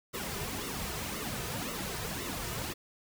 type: noise with flanger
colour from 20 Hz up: pink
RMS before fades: -37 dBFS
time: 0.13-2.74 s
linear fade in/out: 20 ms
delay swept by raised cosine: 1.2 to 3.7 ms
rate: 1.9 Hz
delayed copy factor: -0.7
effects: none